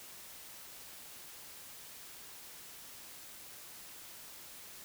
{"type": "silence", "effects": ["white hiss -51 dBFS RMS until 4.84 s"]}